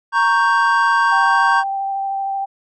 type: chord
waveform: triangle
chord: G diminished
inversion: first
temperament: equal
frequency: 932.3 / 1108.7 / 1568 Hz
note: Bb5 / Db6 / G6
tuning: 0 / 0 / 0 cents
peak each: -15 dBFS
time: 0.12-1.64 s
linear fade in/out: 50 ms
type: tone with vibrato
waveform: sine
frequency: 784 Hz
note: G5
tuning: in tune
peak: -19 dBFS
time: 1.11-2.46 s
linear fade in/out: 20 ms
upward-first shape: sine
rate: 13 Hz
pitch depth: 11 cents each way
effects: resampled to 22050 Hz